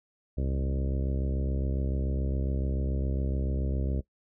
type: harmonic tone with a mistuned harmonic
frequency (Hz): 67.1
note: C2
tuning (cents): +44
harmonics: 1 / 2 / 3 / 4 / 5 / 6 / 7 / 8 / 9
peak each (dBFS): -28 / -34 / -38 / -40 / -42 / -44 / -45 / -46 / -47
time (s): 0.37-4.01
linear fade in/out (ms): 10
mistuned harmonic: 1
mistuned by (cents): +36
effects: noise-tail reverb RT60 0.1 s tail -19 dB re dry